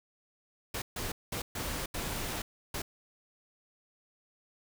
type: noise bursts at uneven times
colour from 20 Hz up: pink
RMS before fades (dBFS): -36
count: 6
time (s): 0.74-0.82 / 0.96-1.12 / 1.32-1.42 / 1.55-1.86 / 1.94-2.42 / 2.74-2.82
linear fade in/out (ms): 5
effects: none